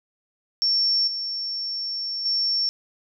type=tone with level steps; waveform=sine; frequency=5450 Hz; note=F8; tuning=43 cents flat; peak=-18 / -26 / -20 dBFS; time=0.62-2.69 s; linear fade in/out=0 ms; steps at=1.07 / 2.25 s; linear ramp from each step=10 ms; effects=none